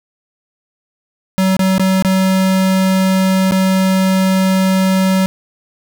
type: tone with dropouts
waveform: square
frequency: 189.3 Hz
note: F#3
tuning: 40 cents sharp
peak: -11 dBFS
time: 1.38-5.26 s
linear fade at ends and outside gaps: 0 ms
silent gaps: 1.567-1.593 / 1.781-1.796 / 2.024-2.048 / 3.511-3.521 s
effects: none